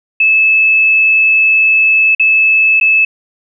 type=tone with dropouts; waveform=sine; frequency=2609 Hz; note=E7; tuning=18 cents flat; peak=-6 dBFS; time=0.2-3.05 s; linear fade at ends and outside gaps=5 ms; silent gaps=2.15-2.196 / 2.8-2.811 s; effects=none